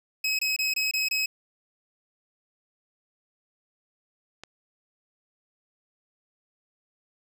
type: tone bursts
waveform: 25% pulse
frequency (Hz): 2554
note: D#7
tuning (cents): +45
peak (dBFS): -20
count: 6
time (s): 0.24-1.26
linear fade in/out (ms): 5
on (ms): 150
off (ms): 24
type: click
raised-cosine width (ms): 0.2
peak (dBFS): -23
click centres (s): 4.436
effects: none